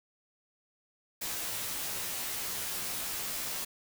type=noise with comb filter; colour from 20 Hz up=white; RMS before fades=-36 dBFS; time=1.21-3.65 s; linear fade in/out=10 ms; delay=14 ms; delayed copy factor=-0.8; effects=none